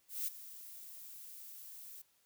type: noise with ADSR envelope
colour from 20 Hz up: violet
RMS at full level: -36 dBFS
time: 0.08-2.02 s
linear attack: 190 ms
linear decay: 20 ms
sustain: -15 dB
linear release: 7 ms
effects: white hiss -73 dBFS RMS until 2.25 s